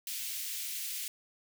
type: high-pass noise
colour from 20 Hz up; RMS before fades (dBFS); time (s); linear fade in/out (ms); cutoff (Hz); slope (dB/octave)
white; -38; 0.07-1.08; 2; 2200; 24
effects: none